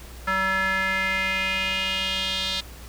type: tone with band-pass filter sweep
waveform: square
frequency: 190.2 Hz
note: F#3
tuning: 48 cents sharp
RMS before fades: -25 dBFS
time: 0.27-2.61 s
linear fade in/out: 10 ms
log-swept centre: 1500 to 3800 Hz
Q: 3.7
effects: added 60 Hz sine -40 dBFS peak until 2.88 s + pink hiss -45 dBFS RMS until 2.88 s